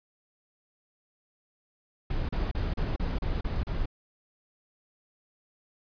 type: noise bursts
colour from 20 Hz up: brown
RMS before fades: -29 dBFS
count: 8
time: 2.1-3.858 s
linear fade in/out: 5 ms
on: 190 ms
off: 34 ms
effects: resampled to 11025 Hz